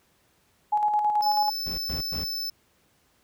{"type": "tone with tremolo", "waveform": "sine", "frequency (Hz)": 840, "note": "G#5", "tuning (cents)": 19, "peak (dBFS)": -19, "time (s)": [0.72, 1.5], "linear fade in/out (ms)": 10, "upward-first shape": "square", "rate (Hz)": 9.2, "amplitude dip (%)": 40}
{"type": "tone", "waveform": "square", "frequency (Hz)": 5274, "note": "E8", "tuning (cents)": 0, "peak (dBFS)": -29, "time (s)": [1.22, 2.5], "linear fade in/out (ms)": 5}
{"type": "noise bursts", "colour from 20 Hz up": "brown", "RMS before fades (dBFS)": -30, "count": 3, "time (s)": [1.66, 2.24], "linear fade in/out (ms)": 5, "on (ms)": 120, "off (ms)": 110}
{"effects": ["pink hiss -65 dBFS RMS until 3.23 s", "high-pass 60 Hz 12 dB/octave"]}